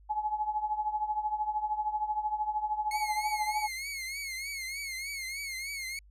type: tone with tremolo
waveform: sine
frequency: 850 Hz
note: G#5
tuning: 40 cents sharp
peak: -25 dBFS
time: 0.09-3.68 s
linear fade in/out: 20 ms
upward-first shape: triangle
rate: 13 Hz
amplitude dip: 85%
type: tone with vibrato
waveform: sawtooth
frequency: 2168 Hz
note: C#7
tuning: 39 cents flat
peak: -32 dBFS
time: 2.91-5.99 s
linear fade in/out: 2 ms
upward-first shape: triangle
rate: 3.3 Hz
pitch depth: 100 cents each way
effects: added 50 Hz sine -54 dBFS peak until 6.1 s + resampled to 32000 Hz